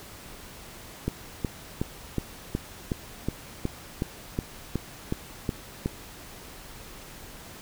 click train, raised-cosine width 3 ms, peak -13 dBFS, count 14, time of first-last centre 1.08-5.859 s, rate 2.72 Hz, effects pink hiss -45 dBFS RMS until 7.61 s

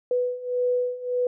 sine beating tone pair, 493.9 / 495.6 Hz, B4 / B4, 0 / +6 cents, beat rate 1.7 Hz, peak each -27 / -24 dBFS, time 0.11-1.27 s, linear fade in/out 2 ms, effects none

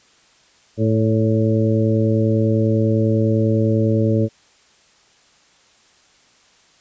harmonic tone with a mistuned harmonic, 110 Hz, A2, in tune, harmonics 1 / 2 / 3 / 4 / 5, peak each -17 / -20 / -22 / -23 / -24 dBFS, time 0.77-4.29 s, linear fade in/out 50 ms, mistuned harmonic 5, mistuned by +23 cents, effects white hiss -54 dBFS RMS until 6.8 s + resampled to 16000 Hz

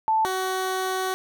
sine / 15% pulse tone pair in turn, 880 / 375.4 Hz, A5 / F#4, 0 / +25 cents, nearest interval octave + minor third, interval 1475 cents, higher first, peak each -18 dBFS, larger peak neither, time 0.08-0.25 / 0.25-1.14 s, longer second, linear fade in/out 0 ms, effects none

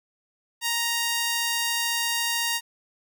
sawtooth tone with high-pass filter, 934 Hz, A#5, 3 cents sharp, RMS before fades -26 dBFS, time 0.61-2.61 s, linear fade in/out 50 ms, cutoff 1900 Hz, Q 0.55, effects none

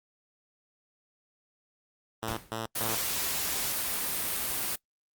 5% pulse tone bursts, 112.1 Hz, A2, 33 cents sharp, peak -21 dBFS, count 3, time 2.23-2.95 s, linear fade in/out 0 ms, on 140 ms, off 150 ms
pink noise with exponential decay, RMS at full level -33 dBFS, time 2.28-2.61 s, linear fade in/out 0 ms, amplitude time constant 70 ms
white noise, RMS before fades -31 dBFS, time 2.75-4.76 s, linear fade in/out 10 ms
effects noise-tail reverb RT60 0.1 s tail -24 dB re dry + Opus 32 kbps

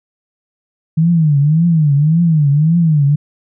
sine tone with vibrato, 155.56 Hz, D#3, in tune, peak -8 dBFS, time 0.97-3.16 s, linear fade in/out 10 ms, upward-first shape triangle, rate 1.8 Hz, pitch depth 200 cents each way, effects none

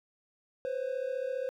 triangle tone pair together, 503 / 537.9 Hz, B4 / C5, +32 / +48 cents, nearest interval minor second, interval 116 cents, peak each -32 / -32 dBFS, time 0.65-1.49 s, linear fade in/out 0 ms, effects tanh soft clip ceiling -22 dBFS

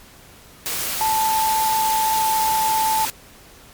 sine tone in noise, 880 Hz, A5, in tune, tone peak -17 dBFS, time 1.01-3.05 s, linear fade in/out 0 ms, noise white, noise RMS -25 dBFS, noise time 0.66-3.1 s, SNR +5 dB, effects pink hiss -46 dBFS RMS until 3.73 s + MP3 96 kbps

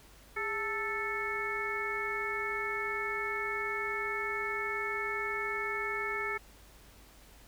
harmonic tone with a mistuned harmonic, 440 Hz, A4, in tune, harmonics 1 / 2 / 3 / 4 / 5, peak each -39 / -43 / -38 / -38 / -36 dBFS, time 0.36-6.38 s, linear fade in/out 10 ms, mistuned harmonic 1, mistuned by -120 cents, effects added 50 Hz sine -58 dBFS peak until 7.47 s + pink hiss -58 dBFS RMS until 7.47 s

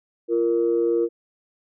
sine tone pair together, 344.5 / 466.2 Hz, F4 / A#4, -24 / 0 cents, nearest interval perfect fourth, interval 524 cents, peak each -20 dBFS, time 0.28-1.09 s, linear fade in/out 50 ms, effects tanh soft clip ceiling -11 dBFS

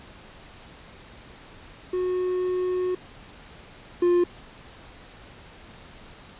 triangle tone pair in turn, 365.2 / 351.9 Hz, F#4 / F4, -23 / +13 cents, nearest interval minor second, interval 64 cents, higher first, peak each -21 / -15 dBFS, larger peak second, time 1.93-2.95 / 4.02-4.24 s, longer first, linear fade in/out 5 ms, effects pink hiss -47 dBFS RMS until 6.39 s + resampled to 8000 Hz

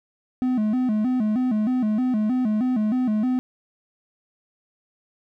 triangle tone with vibrato, 232.8 Hz, A#3, 2 cents flat, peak -17 dBFS, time 0.42-3.39 s, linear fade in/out 0 ms, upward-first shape square, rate 3.2 Hz, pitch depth 150 cents each way, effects none

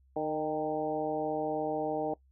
harmonic tone with a mistuned harmonic, 153.5 Hz, D#3, 23 cents flat, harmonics 1 / 2 / 3 / 4 / 5 / 6, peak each -46 / -36 / -34 / -35 / -35 / -46 dBFS, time 0.16-2.14 s, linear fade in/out 5 ms, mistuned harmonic 5, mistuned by +37 cents, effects noise-tail reverb RT60 0.1 s tail -20 dB re dry + added 66 Hz sine -61 dBFS peak until 2.31 s

